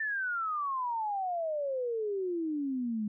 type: exponential sweep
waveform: sine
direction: down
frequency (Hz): 1794 to 206.1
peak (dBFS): -30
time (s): 0-3.08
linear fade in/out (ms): 5
effects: none